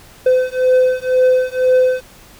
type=beating tone pair; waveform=triangle; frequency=509 / 511 Hz; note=C5 / C5; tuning=-48 / -41 cents; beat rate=2 Hz; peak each=-12 dBFS; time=0.26-2.01 s; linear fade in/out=5 ms; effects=pink hiss -43 dBFS RMS until 2.39 s